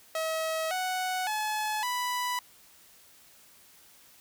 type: tone with pitch steps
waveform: sawtooth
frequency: 641 / 740.6 / 855.6 / 988.6 Hz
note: E5 / F#5 / A5 / B5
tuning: -49 / +1 / -49 / +1 cents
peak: -25 dBFS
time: 0.15-2.39 s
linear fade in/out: 2 ms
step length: 560 ms
effects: white hiss -57 dBFS RMS until 4.2 s